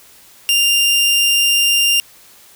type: tone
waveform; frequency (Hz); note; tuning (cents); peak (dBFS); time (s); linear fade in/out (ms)
sawtooth; 2794; F7; 0; -8; 0.49-2; 0
effects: white hiss -45 dBFS RMS until 2.55 s